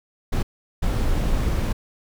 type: noise bursts at uneven times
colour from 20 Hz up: brown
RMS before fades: -21 dBFS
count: 2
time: 0.32-0.43 / 0.82-1.73 s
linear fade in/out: 10 ms
effects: none